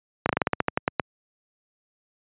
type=slowing click train; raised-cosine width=0.5 ms; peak=-5 dBFS; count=12; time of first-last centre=0.26-0.997 s; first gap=32 ms; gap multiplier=1.14; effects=high-pass 100 Hz 12 dB/octave + resampled to 8000 Hz